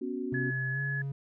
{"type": "chord", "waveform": "sine", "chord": "B suspended second", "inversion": "none", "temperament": "equal with one note detuned", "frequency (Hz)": [246.9, 276.4, 370], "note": ["B3", "C#4", "F#4"], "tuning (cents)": [0, -5, 0], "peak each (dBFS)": -36, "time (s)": [0.01, 0.51], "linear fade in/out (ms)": 10}
{"type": "tone with pitch glide", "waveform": "triangle", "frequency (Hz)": [130.81, 138.19], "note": ["C3", "C#3"], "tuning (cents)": [0, -5], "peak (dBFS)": -30, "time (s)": [0.32, 1.12], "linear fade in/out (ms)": 5, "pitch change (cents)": 95, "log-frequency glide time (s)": [0.71, 0.8]}
{"type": "tone", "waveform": "sine", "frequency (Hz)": 1699, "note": "G#6", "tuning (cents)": 39, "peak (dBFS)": -32, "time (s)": [0.34, 1.02], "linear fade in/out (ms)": 5}
{"effects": []}